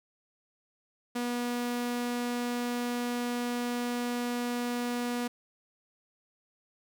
sawtooth tone, 242.3 Hz, B3, 33 cents flat, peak -26 dBFS, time 1.15-5.28 s, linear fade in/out 10 ms, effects none

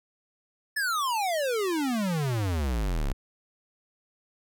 square exponential sweep, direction down, 1773 to 30.82 Hz, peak -26 dBFS, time 0.76-3.13 s, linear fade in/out 10 ms, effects none

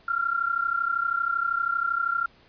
sine tone pair together, 1364.2 / 1396.9 Hz, F6 / F6, -41 / 0 cents, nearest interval unison, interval 41 cents, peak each -26 dBFS, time 0.08-2.26 s, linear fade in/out 5 ms, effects pink hiss -57 dBFS RMS until 2.48 s + resampled to 11025 Hz

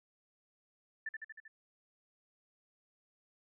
sine tone with echo, 1766 Hz, A6, 6 cents sharp, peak -36 dBFS, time 1.06-1.09 s, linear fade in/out 5 ms, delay 78 ms, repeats 5, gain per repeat -3 dB, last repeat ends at 1.48 s, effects none

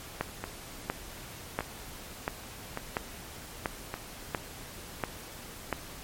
two click trains, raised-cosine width 0.5 ms, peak -13 / -18 dBFS, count 9 / 4, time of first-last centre 0.21-5.727 / 0.44-3.941 s, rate 1.45 / 0.857 Hz, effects pink hiss -45 dBFS RMS until 6.03 s + MP3 64 kbps

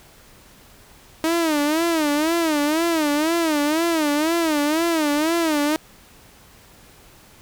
sawtooth tone with vibrato, 313.8 Hz, D#4, 15 cents sharp, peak -14 dBFS, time 1.24-5.76 s, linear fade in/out 0 ms, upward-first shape sine, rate 2 Hz, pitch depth 140 cents each way, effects pink hiss -49 dBFS RMS until 7.41 s

